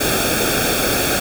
pink noise with comb filter, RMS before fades -18 dBFS, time 0-1.2 s, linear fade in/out 10 ms, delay 1 ms, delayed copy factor -0.75, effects none

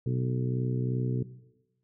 harmonic tone, 62.8 Hz, B1, 30 cents sharp, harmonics 2 / 3 / 4 / 5 / 6 / 7, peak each -27 / -37 / -37 / -41 / -39 / -40 dBFS, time 0.06-1.23 s, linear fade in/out 5 ms, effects noise-tail reverb RT60 1.0 s tail -17 dB re dry

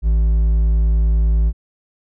triangle tone with hard clipping, 55 Hz, A1, in tune, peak -13 dBFS, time 0.02-1.53 s, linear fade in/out 50 ms, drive 7 dB, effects none

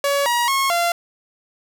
sawtooth tone with pitch steps, 564 / 955 / 1088 / 689 Hz, C#5 / A#5 / C#6 / F5, +30 / +42 / -33 / -24 cents, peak -13 dBFS, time 0.04-0.92 s, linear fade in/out 2 ms, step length 220 ms, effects none

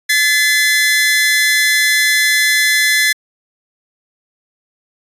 sawtooth tone pair together, 1726 / 2038 Hz, A6 / C7, -34 / -46 cents, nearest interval minor third, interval 288 cents, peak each -10 dBFS, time 0.09-3.13 s, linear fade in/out 10 ms, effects resampled to 32000 Hz

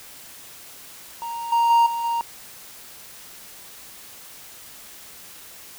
triangle tone with level steps, 932.3 Hz, A#5, in tune, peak -26 / -14 / -11 / -22 / -19 dBFS, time 1.22-2.21 s, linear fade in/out 0 ms, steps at 1.52 / 1.7 / 1.86 / 2.04 s, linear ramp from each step 5 ms, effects white hiss -43 dBFS RMS until 5.78 s

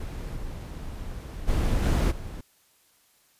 brown noise with level steps, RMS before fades -34 / -36 / -24 / -21 / -36 dBFS, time 0-2.41 s, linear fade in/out 5 ms, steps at 0.35 / 1.47 / 1.82 / 2.1 s, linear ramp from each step 20 ms, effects white hiss -63 dBFS RMS until 3.39 s + resampled to 32000 Hz

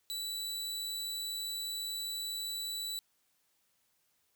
sawtooth tone, 3951 Hz, B7, in tune, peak -33 dBFS, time 0.1-2.99 s, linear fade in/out 0 ms, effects white hiss -75 dBFS RMS until 4.35 s

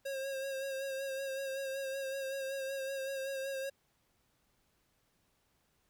square tone with vibrato, 540 Hz, C#5, 45 cents flat, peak -37 dBFS, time 0.05-3.7 s, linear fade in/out 10 ms, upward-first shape sine, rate 5.3 Hz, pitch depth 31 cents each way, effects pink hiss -75 dBFS RMS until 5.89 s

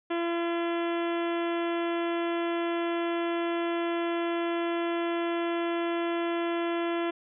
harmonic tone, 339.9 Hz, F4, 47 cents flat, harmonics 1 / 2 / 3 / 4 / 5 / 6 / 7 / 8 / 9 / 10, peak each -28 / -34 / -38 / -40 / -42 / -44 / -45 / -46 / -47 / -48 dBFS, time 0.1-7.11 s, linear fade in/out 10 ms, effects none

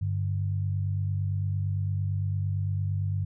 sine tone pair together, 98 / 146.83 Hz, G2 / D3, 0 / 0 cents, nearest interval perfect fifth, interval 700 cents, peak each -26 / -33 dBFS, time 0.01-3.25 s, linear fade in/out 10 ms, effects none

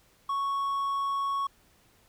triangle tone, 1108.7 Hz, C#6, in tune, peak -25 dBFS, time 0.29-1.47 s, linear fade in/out 5 ms, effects pink hiss -63 dBFS RMS until 2.08 s

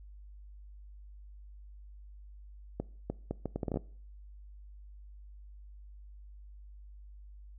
accelerating click train, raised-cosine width 2 ms, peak -20 dBFS, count 11, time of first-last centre 2.8-3.772 s, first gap 300 ms, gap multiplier 0.7, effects noise-tail reverb RT60 0.5 s tail -22 dB re dry + added 50 Hz sine -48 dBFS peak until 7.58 s

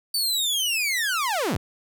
sawtooth linear sweep, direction down, 4603 to 50.1 Hz, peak -19 dBFS, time 0.14-1.57 s, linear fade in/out 5 ms, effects none

